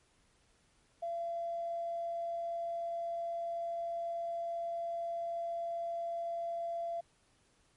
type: tone with tanh clipping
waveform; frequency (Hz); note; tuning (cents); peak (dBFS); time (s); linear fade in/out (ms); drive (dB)
triangle; 680; F5; -46; -34; 1.02-7.01; 10; 2
effects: pink hiss -70 dBFS RMS until 7.76 s + MP3 48 kbps